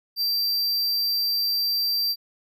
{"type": "tone", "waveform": "square", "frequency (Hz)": 4699, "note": "D8", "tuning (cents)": 0, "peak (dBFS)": -22, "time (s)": [0.16, 2.16], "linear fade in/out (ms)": 50, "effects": []}